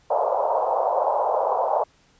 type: band-pass noise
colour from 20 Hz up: pink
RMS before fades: -22 dBFS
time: 0.1-1.84 s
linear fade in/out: 10 ms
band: 520 to 980 Hz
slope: 48 dB/octave
effects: pink hiss -59 dBFS RMS until 2.19 s + resampled to 16000 Hz

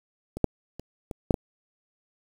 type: clicks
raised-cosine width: 2 ms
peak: -20 / -6 / -25 / -20 / -6 / -11 dBFS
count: 6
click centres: 0.37 / 0.443 / 0.796 / 1.112 / 1.308 / 1.342 s
effects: 7-bit

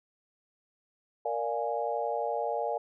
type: chord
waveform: sine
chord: Bb dominant seventh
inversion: none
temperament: equal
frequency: 466.2 / 587.3 / 698.5 / 830.6 Hz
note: Bb4 / D5 / F5 / Ab5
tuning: 0 / 0 / 0 / 0 cents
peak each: -34 dBFS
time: 1.25-2.78 s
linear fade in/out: 5 ms
effects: none

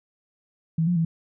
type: tone with pitch steps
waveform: sine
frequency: 162.5 / 176.3 / 164.4 Hz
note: E3 / F3 / E3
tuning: -24 / +17 / -4 cents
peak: -19 dBFS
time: 0.78-1.05 s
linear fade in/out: 5 ms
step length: 90 ms
effects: none

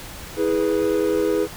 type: chord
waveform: triangle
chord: E major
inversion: none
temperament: equal with one note detuned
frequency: 324.3 / 415.3 / 493.9 Hz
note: E4 / G#4 / B4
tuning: -28 / 0 / 0 cents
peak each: -21 / -19 / -21 dBFS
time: 0.36-1.48 s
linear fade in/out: 50 ms
effects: pink hiss -37 dBFS RMS until 1.56 s

